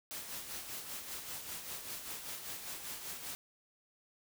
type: noise with tremolo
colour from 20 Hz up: white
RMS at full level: -42 dBFS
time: 0.11-3.35 s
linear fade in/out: 0 ms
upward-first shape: sine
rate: 5.1 Hz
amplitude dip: 50%
effects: none